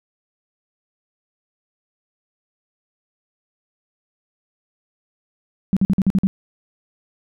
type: tone bursts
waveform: sine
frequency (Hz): 192.2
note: G3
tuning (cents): -34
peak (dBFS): -12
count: 7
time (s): 5.73-6.27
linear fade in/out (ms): 0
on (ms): 36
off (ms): 48
effects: none